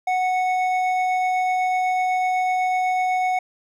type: tone pair together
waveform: triangle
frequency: 739 / 2209 Hz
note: F#5 / C#7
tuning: -2 / -7 cents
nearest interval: octave + perfect fifth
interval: 1895 cents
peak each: -17 / -27 dBFS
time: 0.07-3.39 s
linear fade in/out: 5 ms
effects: none